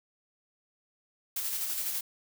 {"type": "noise with tremolo", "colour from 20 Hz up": "blue", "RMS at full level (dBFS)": -32, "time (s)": [1.36, 2.01], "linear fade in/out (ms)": 5, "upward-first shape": "square", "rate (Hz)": 12, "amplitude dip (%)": 30, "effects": []}